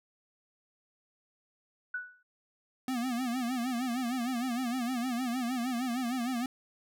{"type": "tone with exponential decay", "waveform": "sine", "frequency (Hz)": 1479, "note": "F#6", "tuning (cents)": -1, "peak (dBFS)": -30, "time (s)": [1.94, 2.23], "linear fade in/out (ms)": 5, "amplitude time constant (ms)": 63}
{"type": "tone with vibrato", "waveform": "square", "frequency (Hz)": 246.9, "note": "B3", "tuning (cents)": 0, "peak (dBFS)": -31, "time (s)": [2.88, 6.46], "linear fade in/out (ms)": 2, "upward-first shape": "sine", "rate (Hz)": 6.5, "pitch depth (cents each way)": 110}
{"effects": []}